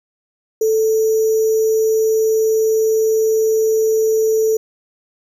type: tone with sample-and-hold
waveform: sine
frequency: 440.1 Hz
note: A4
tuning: in tune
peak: -12 dBFS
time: 0.61-4.57 s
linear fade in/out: 5 ms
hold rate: 6300 Hz
effects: none